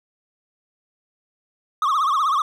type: tone with vibrato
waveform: triangle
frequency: 1174.7 Hz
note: D6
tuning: in tune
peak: -15 dBFS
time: 1.82-2.42 s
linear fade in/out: 2 ms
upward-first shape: triangle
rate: 16 Hz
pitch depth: 190 cents each way
effects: none